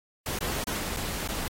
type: noise with dropouts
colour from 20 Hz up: pink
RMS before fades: -32 dBFS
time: 0.26-1.48 s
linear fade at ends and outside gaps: 2 ms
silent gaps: 0.389-0.408 / 0.641-0.67 / 0.964-0.969 / 1.277-1.288 s
effects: AAC 48 kbps